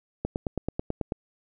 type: click train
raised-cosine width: 2 ms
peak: -14 dBFS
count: 9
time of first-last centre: 0.25-1.121 s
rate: 9.18 Hz
effects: none